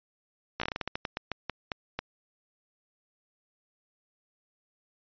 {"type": "slowing click train", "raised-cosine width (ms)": 0.3, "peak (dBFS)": -15, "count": 16, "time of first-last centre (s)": [0.6, 1.99], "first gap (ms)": 15, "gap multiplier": 1.23, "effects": ["resampled to 11025 Hz"]}